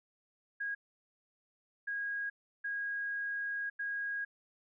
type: tone bursts at uneven times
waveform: sine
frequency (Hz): 1640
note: G#6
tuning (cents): -22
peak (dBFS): -34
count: 4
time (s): 0.6-0.75 / 1.87-2.3 / 2.64-3.7 / 3.79-4.25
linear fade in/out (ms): 10
effects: none